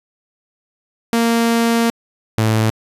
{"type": "tone pair in turn", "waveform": "sawtooth", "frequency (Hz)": [231.6, 110.28], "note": ["A#3", "A2"], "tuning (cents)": [-11, 4], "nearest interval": "octave + minor second", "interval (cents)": 1285, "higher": "first", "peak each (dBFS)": -9, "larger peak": "neither", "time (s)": [[1.13, 1.9], [2.38, 2.7]], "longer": "first", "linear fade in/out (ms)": 0, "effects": ["resampled to 32000 Hz"]}